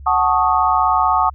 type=chord; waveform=sine; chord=D# half-diminished seventh; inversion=first; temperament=equal; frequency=740 / 880 / 1108.7 / 1244.5 Hz; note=F#5 / A5 / C#6 / D#6; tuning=0 / 0 / 0 / 0 cents; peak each=-18 dBFS; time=0.06-1.3 s; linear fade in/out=10 ms; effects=added 69 Hz sine -33 dBFS peak until 1.34 s